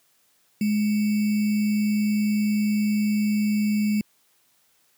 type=tone with sample-and-hold; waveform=sine; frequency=210.1 Hz; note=G#3; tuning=20 cents sharp; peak=-19 dBFS; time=0.61-4.01 s; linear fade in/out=2 ms; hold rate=2450 Hz; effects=white hiss -64 dBFS RMS until 4.97 s + high-pass 100 Hz 12 dB/octave